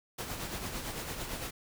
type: noise with tremolo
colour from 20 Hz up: pink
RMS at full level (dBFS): -37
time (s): 0.18-1.51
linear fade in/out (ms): 10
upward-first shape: sine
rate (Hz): 8.9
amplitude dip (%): 45
effects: none